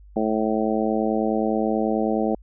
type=harmonic tone; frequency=109.4 Hz; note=A2; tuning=9 cents flat; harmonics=2 / 3 / 4 / 5 / 6 / 7; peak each=-24 / -26 / -27 / -28 / -29 / -29 dBFS; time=0.16-2.35 s; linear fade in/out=5 ms; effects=added 50 Hz sine -44 dBFS peak until 2.42 s